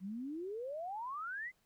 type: exponential sweep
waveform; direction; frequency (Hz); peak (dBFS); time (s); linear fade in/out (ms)
sine; up; 179.1 to 2093; -39; 0-1.52; 50
effects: pink hiss -75 dBFS RMS until 1.65 s